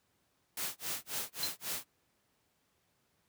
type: noise with tremolo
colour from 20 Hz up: white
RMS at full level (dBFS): -36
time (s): 0.57-1.86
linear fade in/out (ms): 2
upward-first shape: sine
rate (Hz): 3.7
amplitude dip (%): 100
type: tone with exponential decay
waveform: sine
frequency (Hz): 4105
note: C8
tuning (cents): -34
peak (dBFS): -29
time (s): 1.43-1.55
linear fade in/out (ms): 1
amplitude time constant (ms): 25
effects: pink hiss -75 dBFS RMS until 3.28 s + high-pass 80 Hz 12 dB/octave